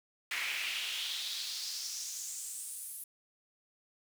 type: noise with high-pass filter sweep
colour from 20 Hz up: brown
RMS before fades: -39 dBFS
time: 0.31-3.04 s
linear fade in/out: 2 ms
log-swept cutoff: 2100 to 11000 Hz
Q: 3.3
effects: none